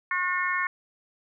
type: harmonic tone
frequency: 361.3 Hz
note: F#4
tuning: 41 cents flat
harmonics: 3 / 4 / 5 / 6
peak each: -29 / -32 / -28 / -31 dBFS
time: 0.11-0.67 s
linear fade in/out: 2 ms
effects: none